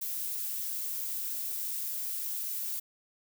violet noise, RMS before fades -35 dBFS, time 0.01-2.8 s, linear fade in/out 10 ms, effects none

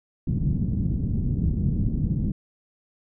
white low-pass noise, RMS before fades -24 dBFS, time 0.27-2.32 s, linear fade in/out 5 ms, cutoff 200 Hz, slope 24 dB/octave, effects none

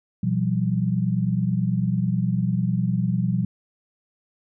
sine tone cluster, 121.8 / 170.9 / 190.8 Hz, B2 / F3 / G3, -24 / -37 / -47 cents, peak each -24 dBFS, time 0.23-3.45 s, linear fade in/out 5 ms, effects none

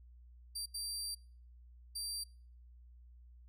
25% pulse tone bursts at uneven times, 4699 Hz, D8, in tune, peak -34 dBFS, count 3, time 0.55-0.66 / 0.74-1.15 / 1.95-2.24 s, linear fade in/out 10 ms, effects noise-tail reverb RT60 0.5 s tail -26 dB re dry + added 60 Hz sine -55 dBFS peak until 3.48 s

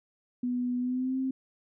sine tone with pitch glide, 246.9 to 263.1 Hz, B3 to C4, 0 to +10 cents, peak -27 dBFS, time 0.43-1.31 s, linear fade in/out 5 ms, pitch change +110 cents, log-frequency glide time 0.79-1.18 s, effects none

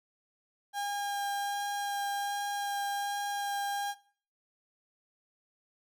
35% pulse tone with vibrato, 808 Hz, G#5, 48 cents flat, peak -30 dBFS, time 0.73-3.95 s, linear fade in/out 50 ms, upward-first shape sine, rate 1.3 Hz, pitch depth 8 cents each way, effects noise-tail reverb RT60 0.5 s tail -21 dB re dry

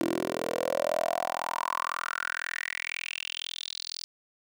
10% pulse tone with high-pass filter sweep, 41.97 Hz, E1, 32 cents sharp, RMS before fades -32 dBFS, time 0.01-4.04 s, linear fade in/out 0 ms, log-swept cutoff 330 to 4800 Hz, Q 6.4, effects none

